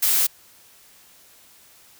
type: noise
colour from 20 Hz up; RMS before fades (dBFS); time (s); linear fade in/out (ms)
blue; -19; 0.02-0.27; 10
effects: white hiss -52 dBFS RMS until 1.99 s